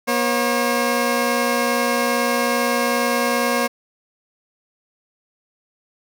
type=tone pair together; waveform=15% pulse; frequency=239.8 / 542 Hz; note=A#3 / C#5; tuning=+49 / -39 cents; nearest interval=octave + major second; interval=1412 cents; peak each=-14 dBFS; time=0.07-3.68 s; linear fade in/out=20 ms; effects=none